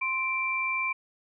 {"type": "tone pair together", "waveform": "sine", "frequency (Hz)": [1046.4, 2349], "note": ["C6", "D7"], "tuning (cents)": [0, 0], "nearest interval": "octave + major second", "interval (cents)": 1400, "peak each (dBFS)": [-32, -27], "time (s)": [0.01, 0.93], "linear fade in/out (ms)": 10, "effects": []}